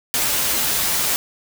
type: noise with comb filter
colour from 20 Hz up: white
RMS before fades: -20 dBFS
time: 0.14-1.16 s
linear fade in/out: 0 ms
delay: 11 ms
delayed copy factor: -0.5
effects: none